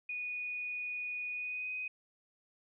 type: tone with pitch glide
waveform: sine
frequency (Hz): 2468 to 2504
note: D#7 to D#7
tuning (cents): -15 to +10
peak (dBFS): -36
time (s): 0.09-1.88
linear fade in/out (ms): 5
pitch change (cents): +25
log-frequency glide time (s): 1.31-1.72
effects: none